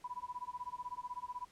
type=tone with tremolo; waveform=sine; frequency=987.8 Hz; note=B5; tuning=in tune; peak=-37 dBFS; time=0.04-1.45 s; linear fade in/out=5 ms; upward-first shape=sine; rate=16 Hz; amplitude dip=100%; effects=pink hiss -65 dBFS RMS until 1.51 s + low-pass 10000 Hz 12 dB/octave